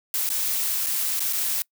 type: noise with dropouts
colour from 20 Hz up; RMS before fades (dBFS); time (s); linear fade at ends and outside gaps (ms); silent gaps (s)
blue; -25; 0.14-1.62; 1; 0.291-0.301 / 0.862-0.867 / 1.195-1.204 / 1.327-1.332
effects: noise-tail reverb RT60 0.1 s tail -24 dB re dry